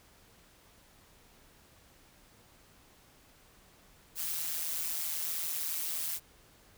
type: noise with amplitude modulation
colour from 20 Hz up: blue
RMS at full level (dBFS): -32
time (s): 4.15-6.2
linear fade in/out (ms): 50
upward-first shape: sine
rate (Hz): 161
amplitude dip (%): 70
effects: pink hiss -61 dBFS RMS until 6.77 s